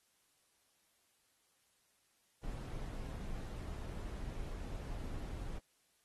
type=noise; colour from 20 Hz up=brown; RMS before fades=-43 dBFS; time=2.43-5.59 s; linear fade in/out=10 ms; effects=white hiss -75 dBFS RMS until 6.04 s + AAC 32 kbps